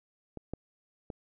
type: clicks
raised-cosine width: 2 ms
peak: -27 / -22 / -25 dBFS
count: 3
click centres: 0.373 / 0.536 / 1.102 s
effects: none